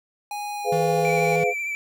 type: tone with pitch glide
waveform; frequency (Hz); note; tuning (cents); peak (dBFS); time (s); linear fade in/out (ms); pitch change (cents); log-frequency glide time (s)
square; 826 to 815.1; G#5 to G#5; -10 to -33; -29; 0.31-1.36; 2; -23; 0.54-0.73
type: chord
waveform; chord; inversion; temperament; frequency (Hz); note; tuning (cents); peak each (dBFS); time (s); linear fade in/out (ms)
sine; F diminished; first; just; 419.1 / 502.9 / 698.5; Ab4 / Cb5 / F5; +16 / +31 / 0; -24; 0.64-1.54; 50
type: tone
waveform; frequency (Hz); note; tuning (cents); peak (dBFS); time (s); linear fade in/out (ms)
square; 160.6; E3; -45; -27; 0.72-1.44; 5
type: tone with vibrato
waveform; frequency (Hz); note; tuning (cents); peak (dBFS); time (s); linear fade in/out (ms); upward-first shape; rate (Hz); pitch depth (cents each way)
triangle; 2332; D7; -13; -24; 1.05-1.75; 0; triangle; 13; 36
effects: none